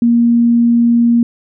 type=tone; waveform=sine; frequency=235.5 Hz; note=A#3; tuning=18 cents sharp; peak=-7 dBFS; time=0.02-1.23 s; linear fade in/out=2 ms; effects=none